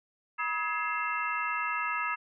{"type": "tone cluster", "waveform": "sine", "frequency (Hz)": [967, 1275, 1675, 2105, 2684], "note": ["B5", "D#6", "G#6", "C7", "E7"], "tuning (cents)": [-37, 42, 14, 10, 31], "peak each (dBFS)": [-37, -32, -36, -37, -37], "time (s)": [0.38, 2.16], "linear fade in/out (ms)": 20, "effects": []}